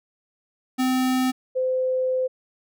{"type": "tone pair in turn", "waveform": ["square", "sine"], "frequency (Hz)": [257.2, 514.4], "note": ["C4", "C5"], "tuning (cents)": [-30, -30], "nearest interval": "octave", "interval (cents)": 1200, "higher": "second", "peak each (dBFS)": -20, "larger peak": "neither", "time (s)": [[0.78, 1.32], [1.55, 2.28]], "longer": "second", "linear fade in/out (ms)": 20, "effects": []}